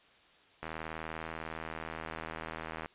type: click train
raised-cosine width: 0.5 ms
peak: -24 dBFS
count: 180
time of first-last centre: 0.63-2.859 s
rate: 80.3 Hz
effects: white hiss -62 dBFS RMS until 2.94 s + resampled to 8000 Hz